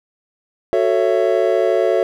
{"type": "chord", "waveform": "triangle", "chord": "F# minor seventh", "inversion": "none", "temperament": "just", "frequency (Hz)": [370, 444, 555, 666], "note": ["F#4", "A4", "C#5", "E5"], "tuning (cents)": [0, 16, 2, 18], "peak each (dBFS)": -17, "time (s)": [0.73, 2.03], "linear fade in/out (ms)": 0, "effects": []}